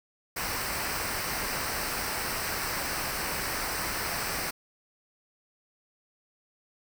pink noise with comb filter, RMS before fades -32 dBFS, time 0.36-4.51 s, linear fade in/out 10 ms, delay 0.29 ms, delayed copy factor -0.6, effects none

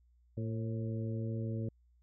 harmonic tone with a mistuned harmonic, 112.7 Hz, A2, 42 cents sharp, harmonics 1 / 2 / 3 / 4 / 5, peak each -35 / -41 / -45 / -47 / -49 dBFS, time 0.37-1.69 s, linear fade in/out 5 ms, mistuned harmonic 5, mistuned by -45 cents, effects added 60 Hz sine -64 dBFS peak until 2.02 s

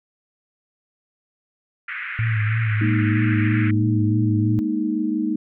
white band-pass noise, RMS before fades -30 dBFS, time 1.88-3.71 s, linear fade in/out 5 ms, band 1400 to 2300 Hz, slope 48 dB/octave
sine tone with vibrato, 110 Hz, A2, in tune, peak -18 dBFS, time 2.19-4.59 s, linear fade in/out 0 ms, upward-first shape sine, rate 3.1 Hz, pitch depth 55 cents each way
sine chord, Ab suspended second, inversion none, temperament just, 207.7 / 233.6 / 311.5 Hz, Ab3 / Bb3 / Eb4, 0 / +4 / +2 cents, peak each -26 / -25 / -22 dBFS, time 2.81-5.36 s, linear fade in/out 5 ms
effects none

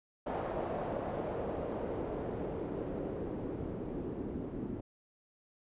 white noise with low-pass filter sweep, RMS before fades -38 dBFS, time 0.26-4.81 s, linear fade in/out 10 ms, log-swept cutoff 670 to 290 Hz, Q 1.7, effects resampled to 8000 Hz

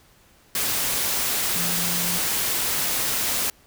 sine tone in noise, 174.61 Hz, F3, in tune, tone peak -31 dBFS, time 1.56-2.18 s, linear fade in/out 2 ms, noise white, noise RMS -24 dBFS, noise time 0.55-3.5 s, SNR -10 dB, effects pink hiss -56 dBFS RMS until 3.66 s

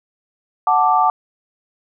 sine chord, D major, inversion first, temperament equal, 740 / 880 / 1174.7 Hz, F#5 / A5 / D6, 0 / 0 / 0 cents, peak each -16 dBFS, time 0.67-1.1 s, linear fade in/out 2 ms, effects none

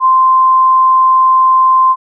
sine tone, 1042 Hz, C6, 7 cents flat, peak -5 dBFS, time 0-1.96 s, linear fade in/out 50 ms, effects none

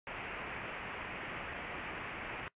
white low-pass noise, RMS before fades -43 dBFS, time 0.07-2.48 s, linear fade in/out 0 ms, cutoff 2700 Hz, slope 48 dB/octave, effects noise-tail reverb RT60 0.1 s tail -21 dB re dry + resampled to 8000 Hz

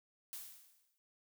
blue noise with exponential decay, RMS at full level -44 dBFS, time 0.33-0.98 s, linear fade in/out 0 ms, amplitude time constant 140 ms, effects none

